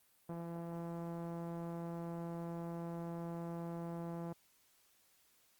sawtooth tone with low-pass filter, 169 Hz, E3, 43 cents sharp, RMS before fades -43 dBFS, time 0.29-4.33 s, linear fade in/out 5 ms, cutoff 900 Hz, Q 1.2, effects white hiss -71 dBFS RMS until 5.59 s + Opus 32 kbps

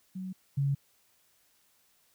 sine tone pair in turn, 186.9 / 139.49 Hz, F#3 / C#3, +18 / +11 cents, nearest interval perfect fourth, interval 507 cents, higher first, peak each -35 / -25 dBFS, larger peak second, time 0.15-0.33 / 0.57-0.75 s, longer neither, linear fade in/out 10 ms, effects white hiss -68 dBFS RMS until 2.14 s

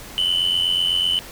sine tone pair together, 2960 / 3048 Hz, F#7 / G7, 0 / -49 cents, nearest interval minor second, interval 51 cents, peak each -18 dBFS, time 0.18-1.19 s, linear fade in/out 0 ms, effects tanh soft clip ceiling -14 dBFS + pink hiss -38 dBFS RMS until 1.31 s

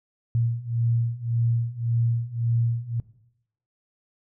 sine beating tone pair, 115.9 / 117.7 Hz, A#2 / A#2, -10 / +17 cents, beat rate 1.8 Hz, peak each -26 / -24 dBFS, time 0.35-3 s, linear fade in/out 0 ms, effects noise-tail reverb RT60 0.8 s tail -18 dB re dry

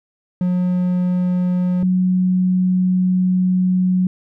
triangle / sine tone pair in turn, 180.2 / 183.67 Hz, F#3 / F#3, -45 / -12 cents, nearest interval unison, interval 33 cents, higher second, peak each -13 dBFS, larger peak neither, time 0.41-1.83 / 1.83-4.07 s, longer second, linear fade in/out 2 ms, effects none

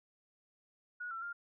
sine tone with pitch steps, 1455 / 1345 / 1400 Hz, F#6 / E6 / F6, -29 / +34 / +4 cents, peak -39 dBFS, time 1-1.33 s, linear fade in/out 10 ms, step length 110 ms, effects none

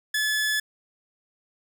sawtooth tone, 1720 Hz, A6, 40 cents flat, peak -19 dBFS, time 0.14-0.6 s, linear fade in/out 5 ms, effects none

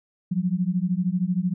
sine beating tone pair, 174.61 / 187.61 Hz, F3 / F#3, 0 / +24 cents, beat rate 13 Hz, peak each -24 dBFS, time 0.31-1.54 s, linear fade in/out 10 ms, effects none

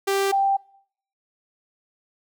sawtooth / sine tone pair in turn, 393 / 786 Hz, G4 / G5, +4 / +4 cents, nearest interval octave, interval 1200 cents, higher second, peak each -16 / -17 dBFS, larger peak first, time 0.07-0.32 / 0.32-0.57 s, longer neither, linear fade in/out 10 ms, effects noise-tail reverb RT60 0.6 s tail -22 dB re dry

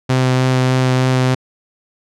sawtooth tone with vibrato, 128.8 Hz, C3, 27 cents flat, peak -8 dBFS, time 0.09-1.35 s, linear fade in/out 10 ms, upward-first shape sine, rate 3.3 Hz, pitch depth 9 cents each way, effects low-pass 7000 Hz 12 dB/octave

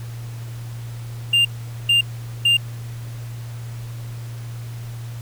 triangle tone bursts, 2798 Hz, F7, 3 cents sharp, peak -11 dBFS, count 3, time 1.33-2.57 s, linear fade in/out 5 ms, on 120 ms, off 440 ms, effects added 117 Hz sine -29 dBFS peak until 5.21 s + pink hiss -44 dBFS RMS until 5.21 s

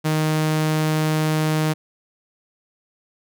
sawtooth tone, 155.56 Hz, D#3, in tune, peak -14 dBFS, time 0.04-1.74 s, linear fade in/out 20 ms, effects none

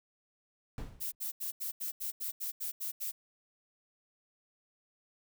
brown noise with exponential decay, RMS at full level -36 dBFS, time 0.78-1.15 s, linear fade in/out 1 ms, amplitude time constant 80 ms
violet noise bursts, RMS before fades -37 dBFS, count 11, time 1-3.12 s, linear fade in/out 20 ms, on 120 ms, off 80 ms
effects none

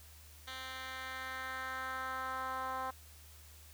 10% pulse tone with band-pass filter sweep, 260.8 Hz, C4, 5 cents flat, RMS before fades -41 dBFS, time 0.47-2.91 s, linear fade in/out 10 ms, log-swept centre 2900 to 970 Hz, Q 1.9, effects added 76 Hz sine -56 dBFS peak until 3.73 s + white hiss -59 dBFS RMS until 3.73 s

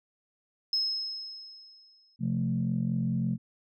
sine tone with exponential decay, 5170 Hz, E8, 34 cents flat, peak -23 dBFS, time 0.73-2.16 s, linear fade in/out 2 ms, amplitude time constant 310 ms
sine chord, F major, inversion second, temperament equal, 130.81 / 174.61 / 220 Hz, C3 / F3 / A3, 0 / 0 / 0 cents, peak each -30 dBFS, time 2.19-3.38 s, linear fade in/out 50 ms
effects tanh soft clip ceiling -18 dBFS

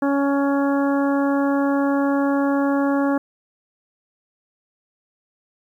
harmonic tone, 279.5 Hz, C#4, 14 cents sharp, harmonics 1 / 2 / 3 / 4 / 5 / 6, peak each -18 / -24 / -28 / -30 / -32 / -34 dBFS, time 0.02-3.18 s, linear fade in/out 5 ms, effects 9-bit

